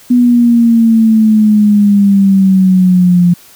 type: exponential sweep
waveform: sine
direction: down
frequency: 246.9 to 174.1 Hz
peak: -4 dBFS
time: 0.1-3.34 s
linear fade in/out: 10 ms
effects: white hiss -40 dBFS RMS until 3.55 s